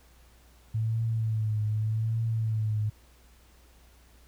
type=tone with vibrato; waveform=sine; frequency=110 Hz; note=A2; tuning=in tune; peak=-25 dBFS; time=0.74-2.9 s; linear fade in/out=10 ms; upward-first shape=triangle; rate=0.84 Hz; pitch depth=64 cents each way; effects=added 60 Hz sine -56 dBFS peak until 4.27 s + pink hiss -61 dBFS RMS until 4.27 s